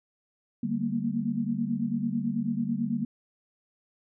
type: tone cluster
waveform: sine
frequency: 147.5 / 195.4 / 228.8 / 237.9 Hz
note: D3 / G3 / A#3 / A#3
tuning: +8 / -5 / -32 / +35 cents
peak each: -36 / -32 / -30 / -31 dBFS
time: 0.63-3.05 s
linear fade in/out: 5 ms
effects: none